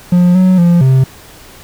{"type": "tone with pitch steps", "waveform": "triangle", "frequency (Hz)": [177.6, 185.3, 172.8, 131.7], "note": ["F3", "F#3", "F3", "C3"], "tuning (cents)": [29, 3, -18, 12], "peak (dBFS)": -3, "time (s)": [0.12, 1.04], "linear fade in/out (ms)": 5, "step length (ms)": 230, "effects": ["pink hiss -37 dBFS RMS until 1.63 s"]}